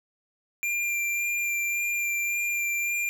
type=tone with vibrato; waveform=square; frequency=2382 Hz; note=D7; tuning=24 cents sharp; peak=-26 dBFS; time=0.63-3.09 s; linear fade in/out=0 ms; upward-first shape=sine; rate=1.8 Hz; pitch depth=13 cents each way; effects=none